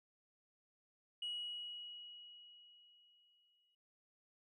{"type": "tone with exponential decay", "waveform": "sine", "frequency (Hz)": 2910, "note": "F#7", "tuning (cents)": -29, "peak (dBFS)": -38, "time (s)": [1.22, 3.75], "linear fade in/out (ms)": 5, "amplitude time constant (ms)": 550, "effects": ["noise-tail reverb RT60 0.4 s tail -23 dB re dry", "tanh soft clip ceiling -37 dBFS"]}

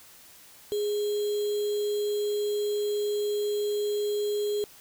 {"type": "tone with sample-and-hold", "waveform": "sine", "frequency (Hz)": 415.3, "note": "G#4", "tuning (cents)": 0, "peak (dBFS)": -25, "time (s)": [0.72, 4.64], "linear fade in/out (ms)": 0, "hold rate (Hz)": 3675, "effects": ["white hiss -52 dBFS RMS until 4.8 s"]}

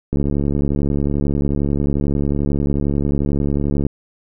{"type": "click train", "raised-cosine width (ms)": 3, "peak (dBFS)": -7, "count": 267, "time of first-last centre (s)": [0.13, 3.866], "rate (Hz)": 71.2, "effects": []}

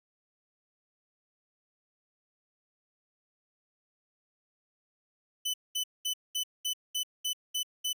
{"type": "tone bursts", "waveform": "sawtooth", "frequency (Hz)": 3006, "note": "F#7", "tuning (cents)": 27, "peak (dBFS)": -26, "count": 9, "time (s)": [5.45, 7.931], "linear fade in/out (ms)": 10, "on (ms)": 89, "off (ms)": 210, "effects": []}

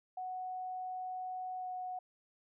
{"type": "tone with pitch glide", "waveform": "sine", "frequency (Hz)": [740, 735.3], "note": ["F#5", "F#5"], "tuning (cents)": [0, -11], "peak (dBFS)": -38, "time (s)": [0.17, 1.99], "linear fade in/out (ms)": 5, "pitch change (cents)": -11, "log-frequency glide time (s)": [1.57, 1.68], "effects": []}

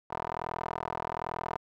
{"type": "tone with band-pass filter", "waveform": "15% pulse", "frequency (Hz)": 41.2, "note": "E1", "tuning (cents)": 0, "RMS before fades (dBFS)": -36, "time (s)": [0.1, 1.58], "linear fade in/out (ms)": 10, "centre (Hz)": 900, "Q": 2.9, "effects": []}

